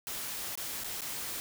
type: noise with dropouts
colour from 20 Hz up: white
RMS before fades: -38 dBFS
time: 0.07-1.4 s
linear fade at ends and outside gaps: 0 ms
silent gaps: 0.554-0.575 / 0.837-0.844 / 1.008-1.018 s
effects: none